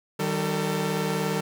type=tone cluster; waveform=sawtooth; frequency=155.9 / 193.1 / 448.1 Hz; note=D#3 / G3 / A4; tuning=+4 / -26 / +32 cents; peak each=-25 dBFS; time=0.19-1.41 s; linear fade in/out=10 ms; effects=none